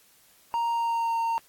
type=tone with pitch glide; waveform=triangle; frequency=932.3 to 917.9 Hz; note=A#5 to A#5; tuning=0 to -27 cents; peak=-22 dBFS; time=0.54-1.38 s; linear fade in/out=0 ms; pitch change=-27 cents; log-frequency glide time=0.71-1.18 s; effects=white hiss -59 dBFS RMS until 1.48 s + AAC 64 kbps